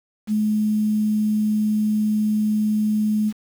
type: tone with quantisation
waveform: sine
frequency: 213 Hz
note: G#3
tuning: 44 cents sharp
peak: -17 dBFS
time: 0.27-3.33 s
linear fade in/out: 50 ms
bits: 7
effects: none